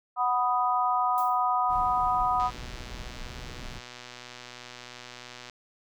sine chord, B major, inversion second, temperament equal, 740 / 987.8 / 1244.5 Hz, F#5 / B5 / D#6, 0 / 0 / 0 cents, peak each -27 dBFS, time 0.16-2.51 s, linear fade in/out 50 ms
violet noise with exponential decay, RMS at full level -39 dBFS, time 1.18-1.47 s, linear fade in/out 0 ms, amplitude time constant 62 ms
brown noise, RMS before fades -40 dBFS, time 1.68-3.81 s, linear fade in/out 50 ms
click train, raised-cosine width 0.2 ms, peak -25 dBFS, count 382, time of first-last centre 2.4-5.498 s, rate 123 Hz
effects none

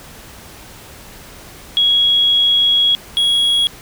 sine / triangle tone pair in turn, 3322 / 3322 Hz, G#7 / G#7, 0 / 0 cents, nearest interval unison, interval 0 cents, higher neither, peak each -10 dBFS, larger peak neither, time 1.77-2.95 / 3.17-3.67 s, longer first, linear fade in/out 0 ms, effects pink hiss -38 dBFS RMS until 3.81 s

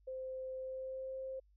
sine tone with pitch glide, 520 to 527.3 Hz, C5 to C5, -11 to +13 cents, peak -40 dBFS, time 0.07-1.4 s, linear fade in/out 10 ms, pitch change +24 cents, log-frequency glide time 0.56-1.18 s, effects added 50 Hz sine -65 dBFS peak until 1.56 s

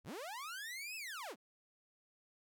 sawtooth linear two-way sweep, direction up then down, 46.25 to 2651 to 145.2 Hz, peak -40 dBFS, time 0.04-1.36 s, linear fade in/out 50 ms, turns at 0.96 s, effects none

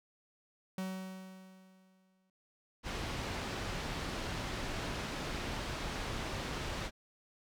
45% pulse tone with exponential decay, 188.1 Hz, F#3, 29 cents sharp, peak -35 dBFS, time 0.78-2.3 s, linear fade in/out 2 ms, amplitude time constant 330 ms
pink low-pass noise, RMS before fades -39 dBFS, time 2.83-6.91 s, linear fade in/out 50 ms, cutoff 4900 Hz, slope 12 dB/octave
effects none

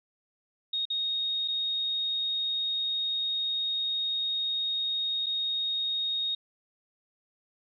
sine tone with dropouts, 3729 Hz, A#7, in tune, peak -27 dBFS, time 0.73-6.35 s, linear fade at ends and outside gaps 5 ms, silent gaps 0.854-0.901 / 1.478-1.482 / 5.261-5.265 s, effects none

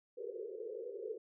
white band-pass noise, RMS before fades -44 dBFS, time 0.17-1.18 s, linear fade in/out 5 ms, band 380 to 500 Hz, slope 96 dB/octave, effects none

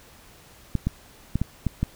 clicks, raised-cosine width 5 ms, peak -10 dBFS, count 6, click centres 0.753 / 0.87 / 1.356 / 1.416 / 1.667 / 1.83 s, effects pink hiss -51 dBFS RMS until 1.95 s

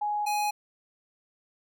sine / square tone pair in turn, 834 / 834 Hz, G#5 / G#5, +7 / +7 cents, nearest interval unison, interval 0 cents, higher neither, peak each -26 dBFS, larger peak neither, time 0.01-0.26 / 0.26-0.51 s, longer neither, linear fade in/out 10 ms, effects none

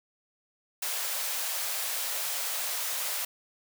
white high-pass noise, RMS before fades -32 dBFS, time 0.82-3.25 s, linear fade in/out 5 ms, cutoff 490 Hz, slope 48 dB/octave, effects none

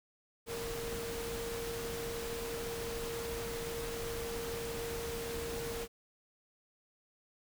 sine tone in noise, 464.2 Hz, A#4, 7 cents flat, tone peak -39 dBFS, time 0.46-5.88 s, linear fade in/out 50 ms, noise pink, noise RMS -42 dBFS, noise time 0.46-5.88 s, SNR 0 dB, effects none

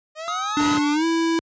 sawtooth exponential sweep, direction up, 611 to 1244.5 Hz, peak -26 dBFS, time 0.15-0.97 s, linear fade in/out 50 ms
square tone, 1268 Hz, D#6, 32 cents sharp, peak -25 dBFS, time 0.28-0.77 s, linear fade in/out 0 ms
square tone with pitch glide, 293.7 to 329.7 Hz, D4 to E4, 0 to 0 cents, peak -19 dBFS, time 0.57-1.39 s, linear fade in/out 0 ms, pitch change +200 cents, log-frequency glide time 0.92-1.05 s
pink noise, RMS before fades -29 dBFS, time 0.59-0.79 s, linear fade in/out 10 ms
effects high-pass 80 Hz 12 dB/octave + resampled to 16000 Hz

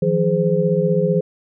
sine tone cluster, 161.4 / 177 / 416.7 / 514 Hz, E3 / F3 / G#4 / C5, -36 / +23 / +6 / -31 cents, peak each -20 dBFS, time 0.02-1.21 s, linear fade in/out 5 ms, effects none

